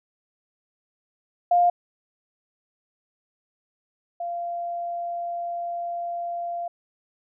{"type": "tone pair in turn", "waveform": "sine", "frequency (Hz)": [703, 691.3], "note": ["F5", "F5"], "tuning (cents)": [11, -18], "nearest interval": "unison", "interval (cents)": 29, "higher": "first", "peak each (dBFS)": [-15, -27], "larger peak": "first", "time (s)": [[1.51, 1.7], [4.2, 6.68]], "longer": "second", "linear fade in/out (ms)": 5, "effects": []}